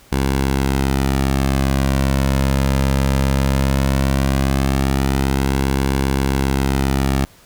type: tone with flanger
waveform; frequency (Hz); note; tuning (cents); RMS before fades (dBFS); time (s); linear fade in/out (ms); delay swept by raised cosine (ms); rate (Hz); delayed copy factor
sawtooth; 67.5; C#2; -45; -17; 0.12-7.25; 0; 1.6 to 2.7; 0.17; -0.55
effects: pink hiss -48 dBFS RMS until 7.45 s